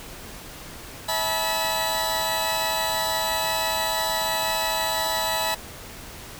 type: tone cluster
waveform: sawtooth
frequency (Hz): 646 / 861 / 972 / 3953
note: E5 / A5 / B5 / B7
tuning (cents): -35 / -38 / -28 / +1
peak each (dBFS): -25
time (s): 1.08-5.55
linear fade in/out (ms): 10
effects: pink hiss -40 dBFS RMS until 6.39 s